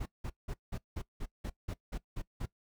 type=noise bursts; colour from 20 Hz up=brown; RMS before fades=-37 dBFS; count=11; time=0-2.46 s; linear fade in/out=10 ms; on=60 ms; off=180 ms; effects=noise-tail reverb RT60 0.1 s tail -19 dB re dry